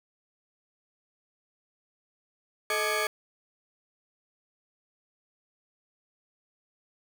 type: tone cluster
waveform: 35% pulse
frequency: 431.3 / 628 / 1191 / 1676 / 2225 Hz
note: A4 / D#5 / D6 / G#6 / C#7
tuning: -35 / +16 / +24 / +15 / +6 cents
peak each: -31 dBFS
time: 2.7-3.07 s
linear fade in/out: 2 ms
effects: none